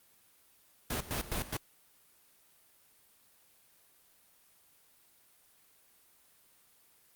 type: noise with tremolo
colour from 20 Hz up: pink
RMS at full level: -34 dBFS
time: 0.9-1.57 s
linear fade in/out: 5 ms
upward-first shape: square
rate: 4.8 Hz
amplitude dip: 80%
effects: white hiss -65 dBFS RMS until 7.15 s + Opus 32 kbps